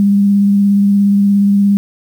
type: tone with vibrato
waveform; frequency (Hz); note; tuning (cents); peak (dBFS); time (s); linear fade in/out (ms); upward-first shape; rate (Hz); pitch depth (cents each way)
sine; 200.7; G3; +41; -7; 0-1.77; 0; sine; 17; 14
effects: 7-bit